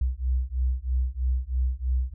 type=beating tone pair; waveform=sine; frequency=61.9 / 65 Hz; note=B1 / C2; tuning=+5 / -11 cents; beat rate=3.1 Hz; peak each=-26 dBFS; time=0.01-2.14 s; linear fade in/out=5 ms; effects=none